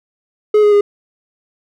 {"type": "tone with pitch steps", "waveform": "triangle", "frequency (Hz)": [423.1, 416.1, 409.2], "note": ["G#4", "G#4", "G#4"], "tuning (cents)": [32, 3, -26], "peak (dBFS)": -5, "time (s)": [0.54, 0.81], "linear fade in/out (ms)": 5, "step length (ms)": 90, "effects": []}